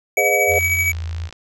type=tone with tremolo; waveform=square; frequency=2275 Hz; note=C#7; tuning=44 cents sharp; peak=-15 dBFS; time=0.17-0.92 s; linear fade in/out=2 ms; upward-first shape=triangle; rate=13 Hz; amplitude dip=50%
type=chord; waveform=sine; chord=G# diminished seventh; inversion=none; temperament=just; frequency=415.3 / 498.4 / 598 / 717.6 Hz; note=G#4 / B4 / D5 / F5; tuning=0 / +16 / +31 / +47 cents; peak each=-22 dBFS; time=0.17-0.59 s; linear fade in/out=5 ms
type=tone with pitch glide; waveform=sine; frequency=82.41 to 83.32 Hz; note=E2 to E2; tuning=0 to +19 cents; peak=-23 dBFS; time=0.47-1.3 s; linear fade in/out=50 ms; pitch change=+19 cents; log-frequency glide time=0.99-1.19 s
type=click train; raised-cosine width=0.2 ms; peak=-20 dBFS; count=46; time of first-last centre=0.52-1.326 s; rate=55.8 Hz
effects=none